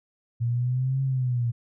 sine exponential two-way sweep, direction up then down, 116.54 to 135.4 to 116.54 Hz, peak -22 dBFS, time 0.4-1.52 s, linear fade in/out 20 ms, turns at 1.02 s, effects none

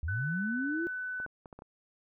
sine linear sweep, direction up, 70 to 349.2 Hz, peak -31 dBFS, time 0.03-0.87 s, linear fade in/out 0 ms
sine tone, 1500 Hz, F#6, 23 cents sharp, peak -34 dBFS, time 0.08-1.26 s, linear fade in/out 5 ms
clicks, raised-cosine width 1 ms, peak -33 dBFS, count 6, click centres 1.201 / 1.263 / 1.458 / 1.528 / 1.59 / 1.621 s
effects none

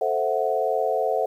sine chord, F# half-diminished seventh, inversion first, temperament equal, 440 / 523.3 / 659.3 / 740 Hz, A4 / C5 / E5 / F#5, 0 / 0 / 0 / 0 cents, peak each -26 dBFS, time 0.01-1.26 s, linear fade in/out 5 ms, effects 9-bit

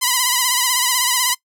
5% pulse tone with vibrato, 999 Hz, B5, 20 cents sharp, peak -3 dBFS, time 0.01-1.35 s, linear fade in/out 20 ms, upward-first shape sine, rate 16 Hz, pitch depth 65 cents each way, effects noise-tail reverb RT60 0.1 s tail -21 dB re dry

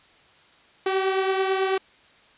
sawtooth beating tone pair, 381.2 / 390.3 Hz, G4 / G4, -48 / -8 cents, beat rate 9.1 Hz, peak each -18 / -25 dBFS, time 0.86-1.78 s, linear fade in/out 5 ms, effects white hiss -55 dBFS RMS until 2.37 s + resampled to 8000 Hz

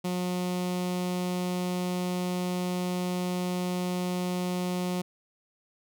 sawtooth tone with notch filter, 180 Hz, F#3, 47 cents flat, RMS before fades -30 dBFS, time 0.04-5.02 s, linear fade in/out 10 ms, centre 1600 Hz, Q 1.8, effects none

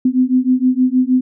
sine beating tone pair, 251.9 / 258.3 Hz, B3 / C4, +34 / -22 cents, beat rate 6.4 Hz, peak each -14 dBFS, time 0.05-1.21 s, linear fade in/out 5 ms, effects none

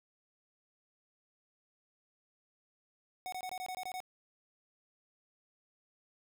square tone bursts, 740 Hz, F#5, in tune, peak -39 dBFS, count 9, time 3.26-4.003 s, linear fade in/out 0 ms, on 63 ms, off 22 ms, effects none

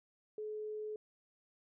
sine tone, 427.3 Hz, G#4, 49 cents sharp, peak -39 dBFS, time 0.38-0.96 s, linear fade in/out 2 ms, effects none

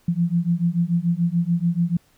sine beating tone pair, 168 / 174.9 Hz, E3 / F3, +33 / +3 cents, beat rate 6.9 Hz, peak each -21 dBFS, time 0.08-1.97 s, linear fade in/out 5 ms, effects pink hiss -60 dBFS RMS until 2.17 s

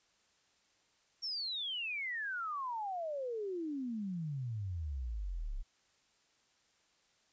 sine exponential sweep, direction down, 5600 to 30.87 Hz, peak -36 dBFS, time 1.22-5.63 s, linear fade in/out 20 ms, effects white hiss -72 dBFS RMS until 7.32 s + resampled to 16000 Hz

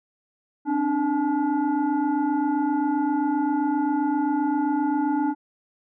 sine tone with frequency modulation, 297.3 Hz, D4, 21 cents sharp, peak -20 dBFS, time 0.65-5.35 s, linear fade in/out 50 ms, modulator 567 Hz, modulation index 1, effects none

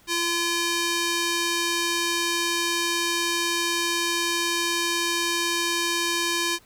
square tone with band-pass filter, 342 Hz, F4, 36 cents flat, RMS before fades -25 dBFS, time 0.07-6.59 s, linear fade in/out 50 ms, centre 4900 Hz, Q 0.63, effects pink hiss -56 dBFS RMS until 6.65 s

